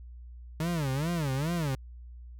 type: tone with vibrato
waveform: 40% pulse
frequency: 151.2 Hz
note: D#3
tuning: 49 cents flat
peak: -27 dBFS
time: 0.6-1.75 s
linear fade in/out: 2 ms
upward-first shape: sine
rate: 2.4 Hz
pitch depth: 250 cents each way
effects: added 60 Hz sine -43 dBFS peak until 2.39 s